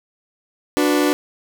40% pulse chord, B minor, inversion first, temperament equal with one note detuned, 293.7 / 365.7 / 493.9 Hz, D4 / F#4 / B4, 0 / -20 / 0 cents, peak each -16 / -20 / -22 dBFS, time 0.77-1.13 s, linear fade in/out 0 ms, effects none

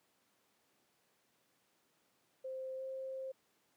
sine tone with pitch glide, 523.3 to 528.5 Hz, C5 to C5, 0 to +17 cents, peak -40 dBFS, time 2.44-3.32 s, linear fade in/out 10 ms, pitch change +17 cents, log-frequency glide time 2.77-2.82 s, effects pink hiss -75 dBFS RMS until 3.76 s + high-pass 200 Hz 12 dB/octave

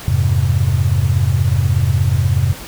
sine chord, F minor, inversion none, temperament equal with one note detuned, 87.31 / 103.83 / 132.26 Hz, F2 / Ab2 / C3, 0 / 0 / +19 cents, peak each -16 dBFS, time 0.08-2.53 s, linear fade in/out 0 ms, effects pink hiss -32 dBFS RMS until 2.67 s

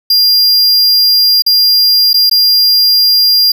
square tone with dropouts, 4800 Hz, D8, 37 cents sharp, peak -6 dBFS, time 0.1-3.52 s, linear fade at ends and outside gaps 5 ms, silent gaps 1.422-1.463 / 2.132-2.141 / 2.297-2.312 s, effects none

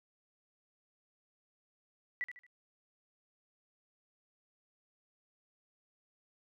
sine tone with echo, 1962 Hz, B6, 12 cents flat, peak -33 dBFS, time 2.21-2.24 s, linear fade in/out 0 ms, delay 75 ms, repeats 3, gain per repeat -9 dB, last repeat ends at 2.465 s, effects none

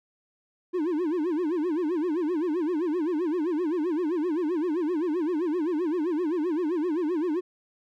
triangle tone with vibrato, 329.7 Hz, E4, in tune, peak -22 dBFS, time 0.73-7.41 s, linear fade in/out 20 ms, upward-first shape sine, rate 7.7 Hz, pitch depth 200 cents each way, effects none

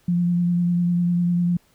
sine tone with vibrato, 174.61 Hz, F3, in tune, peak -17 dBFS, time 0.08-1.57 s, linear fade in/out 5 ms, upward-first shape triangle, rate 10 Hz, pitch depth 21 cents each way, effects pink hiss -60 dBFS RMS until 1.74 s

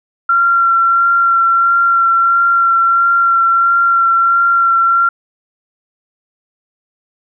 sine tone with vibrato, 1369 Hz, F6, 35 cents flat, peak -8 dBFS, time 0.29-5.09 s, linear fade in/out 5 ms, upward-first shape sine, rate 1.5 Hz, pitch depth 14 cents each way, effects none

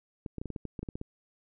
clicks, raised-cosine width 3 ms, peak -24 dBFS, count 12, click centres 0.262 / 0.383 / 0.415 / 0.457 / 0.503 / 0.562 / 0.653 / 0.792 / 0.83 / 0.888 / 0.955 / 1.014 s, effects none

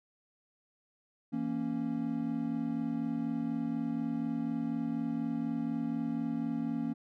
triangle chord, A# diminished, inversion second, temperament equal, 164.81 / 233.1 / 277.2 Hz, E3 / A#3 / C#4, 0 / 0 / 0 cents, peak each -38 / -32 / -33 dBFS, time 1.32-6.94 s, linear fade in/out 20 ms, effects none

